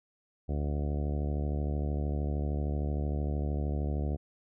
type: harmonic tone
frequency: 73.1 Hz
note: D2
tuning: 7 cents flat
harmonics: 1 / 2 / 3 / 4 / 5 / 6 / 7 / 8 / 9 / 10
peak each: -30 / -36 / -40 / -42 / -44 / -46 / -47 / -48 / -49 / -50 dBFS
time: 0.48-4.17 s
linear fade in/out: 20 ms
effects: none